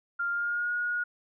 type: tone with pitch glide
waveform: sine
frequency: 1396.9 to 1443.7 Hz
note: F6 to F#6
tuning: 0 to -43 cents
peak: -27 dBFS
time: 0.19-1.04 s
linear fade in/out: 10 ms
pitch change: +57 cents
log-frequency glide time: 0.3-0.72 s
effects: none